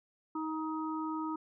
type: harmonic tone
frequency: 314.8 Hz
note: D#4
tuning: 20 cents sharp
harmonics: 1 / 3 / 4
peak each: -35 / -40 / -41 dBFS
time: 0.35-1.36 s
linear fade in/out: 5 ms
effects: none